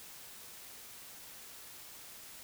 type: silence
effects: white hiss -51 dBFS RMS until 2.43 s